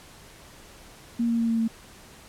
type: tone with pitch steps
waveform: sine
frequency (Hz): 234.3 / 232.1 / 230 / 227.9 / 225.8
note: A#3 / A#3 / A#3 / A#3 / A3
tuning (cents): +9 / -7 / -23 / -39 / +45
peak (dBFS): -21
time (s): 1.19-1.68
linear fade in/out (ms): 10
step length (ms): 98
effects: pink hiss -49 dBFS RMS until 2.28 s + low-pass 12000 Hz 12 dB/octave